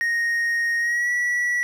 triangle tone with pitch glide, 1864.7 to 1943.9 Hz, A#6 to B6, 0 to -28 cents, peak -18 dBFS, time 0.01-1.63 s, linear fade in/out 0 ms, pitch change +72 cents, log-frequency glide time 0.79-1.1 s, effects none

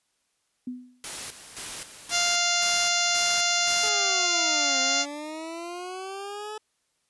sine tone with exponential decay, 249.6 Hz, B3, 19 cents sharp, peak -28 dBFS, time 0.67-1.06 s, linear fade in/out 5 ms, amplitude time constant 83 ms
white noise with tremolo, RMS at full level -35 dBFS, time 1.04-3.89 s, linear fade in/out 0 ms, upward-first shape square, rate 1.9 Hz, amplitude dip 65%
harmonic tone, 698.5 Hz, F5, in tune, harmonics 1 / 2 / 3 / 4 / 5 / 6 / 7 / 8 / 9 / 10, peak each -31 / -31 / -31 / -31 / -31 / -31 / -31 / -31 / -31 / -31 dBFS, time 2.1-5.06 s, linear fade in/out 50 ms
20% pulse linear two-way sweep, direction down then up, 431.9 to 261.6 to 431.9 Hz, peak -29 dBFS, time 3.83-6.58 s, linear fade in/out 5 ms, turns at 4.8 s
effects white hiss -73 dBFS RMS until 7.09 s + resampled to 24000 Hz

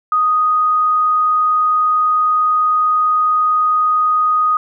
sine tone, 1244.5 Hz, D#6, in tune, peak -11 dBFS, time 0.12-4.57 s, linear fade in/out 2 ms, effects none

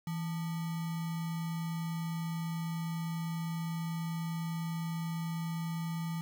sine tone with sample-and-hold, 164.81 Hz, E3, in tune, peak -33 dBFS, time 0.07-6.21 s, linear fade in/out 2 ms, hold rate 1050 Hz, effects none

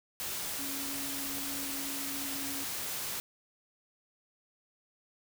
sine tone in noise, 277.2 Hz, C#4, in tune, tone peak -42 dBFS, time 0.59-2.64 s, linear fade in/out 0 ms, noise white, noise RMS -37 dBFS, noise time 0.2-3.2 s, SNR -8 dB, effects none

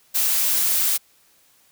blue noise, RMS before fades -20 dBFS, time 0.14-0.98 s, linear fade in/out 20 ms, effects white hiss -58 dBFS RMS until 1.71 s

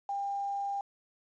sine tone with quantisation, 799 Hz, G5, 33 cents sharp, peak -31 dBFS, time 0.09-0.81 s, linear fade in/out 2 ms, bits 9, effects resampled to 16000 Hz

